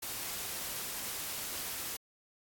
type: noise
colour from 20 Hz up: white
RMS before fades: -39 dBFS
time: 0.02-1.97 s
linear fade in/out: 10 ms
effects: AAC 64 kbps